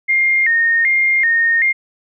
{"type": "tone with vibrato", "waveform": "sine", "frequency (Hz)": 1975.5, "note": "B6", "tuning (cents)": 0, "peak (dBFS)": -11, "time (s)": [0.08, 1.73], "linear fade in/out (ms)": 20, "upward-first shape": "square", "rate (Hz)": 1.3, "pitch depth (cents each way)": 120, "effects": []}